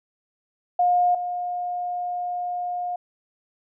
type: tone pair in turn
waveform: sine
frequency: 713 / 713 Hz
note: F5 / F5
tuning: +36 / +36 cents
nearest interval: unison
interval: 0 cents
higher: neither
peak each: -16 / -25 dBFS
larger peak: first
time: 0.79-1.15 / 1.15-2.96 s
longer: second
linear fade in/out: 5 ms
effects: none